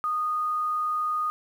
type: tone with quantisation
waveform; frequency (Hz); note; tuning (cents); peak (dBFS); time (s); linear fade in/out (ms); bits
sine; 1234; D#6; -15; -24; 0.04-1.3; 0; 9
effects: none